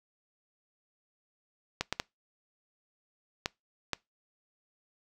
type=clicks; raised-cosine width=0.2 ms; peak=-12 dBFS; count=5; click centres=1.81 / 1.926 / 1.999 / 3.459 / 3.933 s; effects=noise-tail reverb RT60 0.2 s tail -24 dB re dry